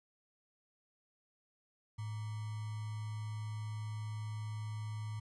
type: tone with sample-and-hold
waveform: sine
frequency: 107.5 Hz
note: A2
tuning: 40 cents flat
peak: -38 dBFS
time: 1.98-5.2 s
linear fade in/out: 10 ms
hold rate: 1050 Hz
effects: resampled to 24000 Hz